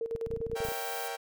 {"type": "tone with tremolo", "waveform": "sine", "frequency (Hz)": 456.6, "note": "A#4", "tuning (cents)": -36, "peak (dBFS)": -30, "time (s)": [0.01, 0.72], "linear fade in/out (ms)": 2, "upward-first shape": "square", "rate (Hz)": 9.9, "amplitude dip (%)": 70}
{"type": "clicks", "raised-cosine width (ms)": 5, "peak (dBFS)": -29, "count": 12, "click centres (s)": [0.152, 0.27, 0.306, 0.337, 0.372, 0.405, 0.468, 0.499, 0.533, 0.604, 0.651, 0.686]}
{"type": "chord", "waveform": "sawtooth", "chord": "A# diminished seventh", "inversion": "none", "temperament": "equal", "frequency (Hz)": [466.2, 554.4, 659.3, 784], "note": ["A#4", "C#5", "E5", "G5"], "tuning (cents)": [0, 0, 0, 0], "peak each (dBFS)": [-36, -40, -40, -34], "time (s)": [0.55, 1.17], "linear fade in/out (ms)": 20}
{"type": "noise", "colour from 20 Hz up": "violet", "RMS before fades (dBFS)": -41, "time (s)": [0.64, 1.08], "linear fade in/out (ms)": 2}
{"effects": []}